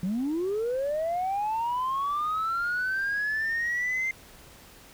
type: linear sweep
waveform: sine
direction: up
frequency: 172.8 to 2100 Hz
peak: -24 dBFS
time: 0.03-4.11 s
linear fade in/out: 2 ms
effects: tanh soft clip ceiling -23 dBFS + pink hiss -51 dBFS RMS until 4.93 s